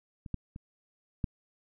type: clicks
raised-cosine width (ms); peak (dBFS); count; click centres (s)
5; -30 / -20 / -30 / -17; 4; 0.262 / 0.343 / 0.561 / 1.242
effects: none